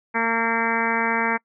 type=harmonic tone; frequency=228.7 Hz; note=A#3; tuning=33 cents flat; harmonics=1 / 2 / 3 / 4 / 5 / 6 / 7 / 8 / 9 / 10; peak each=-28 / -29 / -33 / -25 / -31 / -30 / -28 / -29 / -28 / -31 dBFS; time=0.14-1.38 s; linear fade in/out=20 ms; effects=noise-tail reverb RT60 0.1 s tail -26 dB re dry